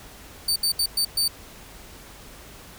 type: tone bursts at uneven times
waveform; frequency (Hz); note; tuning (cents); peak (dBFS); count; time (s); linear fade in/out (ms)
sawtooth; 4579; D8; -45; -17; 5; 0.48-0.56 / 0.63-0.72 / 0.79-0.86 / 0.97-1.05 / 1.17-1.28; 5
effects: added 50 Hz sine -50 dBFS peak until 2.78 s + pink hiss -45 dBFS RMS until 2.78 s